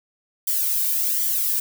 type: noise with flanger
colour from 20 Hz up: violet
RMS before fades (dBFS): -22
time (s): 0.47-1.6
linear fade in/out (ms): 5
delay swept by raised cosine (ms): 0.75 to 1.53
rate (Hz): 1.3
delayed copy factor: -0.65
effects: none